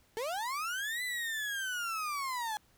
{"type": "linear two-way sweep", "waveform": "35% pulse", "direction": "up then down", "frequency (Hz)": [425, 2018, 833], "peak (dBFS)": -32, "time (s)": [0.17, 2.57], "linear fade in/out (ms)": 0, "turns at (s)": 1.03, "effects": ["pink hiss -67 dBFS RMS until 2.77 s"]}